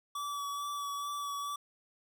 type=tone with vibrato; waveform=square; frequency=1147 Hz; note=D6; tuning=41 cents flat; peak=-36 dBFS; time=0.15-1.56 s; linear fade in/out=5 ms; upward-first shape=sine; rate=2.3 Hz; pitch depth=17 cents each way; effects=none